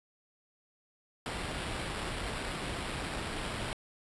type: noise with sample-and-hold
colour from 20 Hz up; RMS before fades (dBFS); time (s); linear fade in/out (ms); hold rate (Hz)
pink; -37; 1.26-3.73; 0; 6300
effects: resampled to 24000 Hz